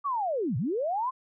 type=linear two-way sweep; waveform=sine; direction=down then up; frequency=1177 to 103.6 to 1070 Hz; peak=-26 dBFS; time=0.04-1.11 s; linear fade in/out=20 ms; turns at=0.57 s; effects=none